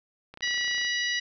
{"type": "click train", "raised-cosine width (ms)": 0.3, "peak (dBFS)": -28, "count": 16, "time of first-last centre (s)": [0.34, 0.848], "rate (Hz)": 29.5}
{"type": "harmonic tone", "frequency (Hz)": 972, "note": "B5", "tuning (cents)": -28, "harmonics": [2, 3, 4, 5, 6], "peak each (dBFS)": [-28, -32, -34, -36, -38], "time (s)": [0.42, 1.2], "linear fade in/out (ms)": 10}
{"effects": []}